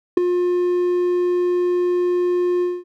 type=tone with ADSR envelope; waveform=triangle; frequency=355.9 Hz; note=F4; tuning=33 cents sharp; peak=-4 dBFS; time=0.17-2.84 s; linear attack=5 ms; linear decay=7 ms; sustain=-10 dB; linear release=220 ms; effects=none